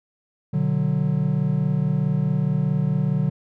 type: chord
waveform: triangle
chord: B minor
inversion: none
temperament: just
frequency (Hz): 123.47 / 148.16 / 185.21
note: B2 / D3 / F#3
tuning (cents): 0 / +16 / +2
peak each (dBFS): -25 / -19 / -22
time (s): 0.53-3.3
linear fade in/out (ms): 10
effects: none